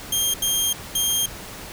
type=tone bursts at uneven times; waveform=15% pulse; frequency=3205 Hz; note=G7; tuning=38 cents sharp; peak=-12 dBFS; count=3; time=0.12-0.34 / 0.42-0.73 / 0.95-1.26 s; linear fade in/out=5 ms; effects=pink hiss -37 dBFS RMS until 1.72 s

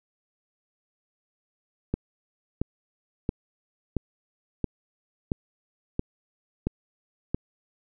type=click train; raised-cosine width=3 ms; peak=-12 dBFS; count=9; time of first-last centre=1.94-7.345 s; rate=1.48 Hz; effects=none

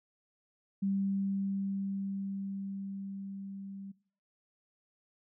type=tone with level ramp; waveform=sine; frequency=196 Hz; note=G3; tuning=in tune; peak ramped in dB=-28 to -42 dBFS; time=0.82-3.92 s; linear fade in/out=10 ms; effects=noise-tail reverb RT60 0.5 s tail -22 dB re dry

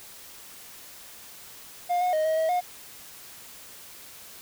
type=tone with pitch steps; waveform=triangle; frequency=708 / 724 / 623 / 634 / 641 / 718 Hz; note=F5 / F#5 / D#5 / D#5 / E5 / F5; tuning=+23 / -38 / +2 / +32 / -49 / +48 cents; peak=-20 dBFS; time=1.89-2.61 s; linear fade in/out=20 ms; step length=120 ms; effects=white hiss -46 dBFS RMS until 4.41 s

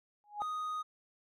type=tone with exponential growth; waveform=sine; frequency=830.6 Hz; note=G#5; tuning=in tune; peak=-30 dBFS; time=0.24-0.42 s; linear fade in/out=0 ms; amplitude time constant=39 ms
type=tone; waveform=triangle; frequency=1244.5 Hz; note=D#6; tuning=in tune; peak=-33 dBFS; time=0.4-0.83 s; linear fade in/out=20 ms
effects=none

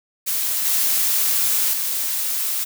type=noise with level steps; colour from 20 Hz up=blue; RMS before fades=-22 / -19 / -23 dBFS; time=0.26-2.65 s; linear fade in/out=20 ms; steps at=0.65 / 1.73 s; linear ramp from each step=5 ms; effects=none

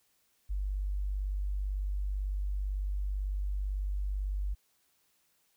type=tone; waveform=sine; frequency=49 Hz; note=G1; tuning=in tune; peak=-30 dBFS; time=0.49-4.55 s; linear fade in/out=20 ms; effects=white hiss -72 dBFS RMS until 5.56 s

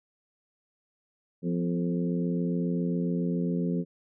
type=harmonic tone with a mistuned harmonic; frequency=87.31 Hz; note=F2; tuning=in tune; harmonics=2 / 3 / 4 / 5 / 6; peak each=-27 / -32 / -37 / -36 / -42 dBFS; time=1.42-3.85 s; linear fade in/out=50 ms; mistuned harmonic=3; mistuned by=-47 cents; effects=none

